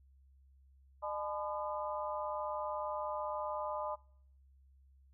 harmonic tone with a mistuned harmonic, 202.1 Hz, G#3, 47 cents flat, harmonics 3 / 4 / 5 / 6, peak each -40 / -42 / -41 / -45 dBFS, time 1.02-3.96 s, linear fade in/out 20 ms, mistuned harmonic 4, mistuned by +96 cents, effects noise-tail reverb RT60 0.6 s tail -24 dB re dry + added 67 Hz sine -61 dBFS peak until 5.13 s

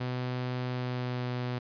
sawtooth tone with pitch glide, 125.6 to 124.09 Hz, B2 to B2, +30 to +9 cents, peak -27 dBFS, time 0-1.59 s, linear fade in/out 10 ms, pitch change -21 cents, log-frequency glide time 0.65-1.32 s, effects resampled to 11025 Hz

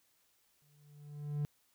triangle tone with exponential growth, 146.83 Hz, D3, in tune, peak -28 dBFS, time 0.62-1.45 s, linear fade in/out 0 ms, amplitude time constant 180 ms, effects tanh soft clip ceiling -24 dBFS + white hiss -73 dBFS RMS until 1.74 s

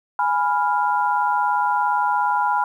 sine chord, F diminished, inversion first, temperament equal, 830.6 / 987.8 / 1396.9 Hz, Ab5 / Cb6 / F6, 0 / 0 / 0 cents, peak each -21 / -20 / -25 dBFS, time 0.19-2.64 s, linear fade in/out 2 ms, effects 9-bit

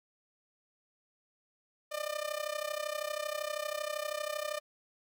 sawtooth tone with amplitude modulation, 601 Hz, D5, 40 cents sharp, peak -27 dBFS, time 1.91-4.6 s, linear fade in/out 20 ms, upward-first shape sine, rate 32.7 Hz, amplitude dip 85%, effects none

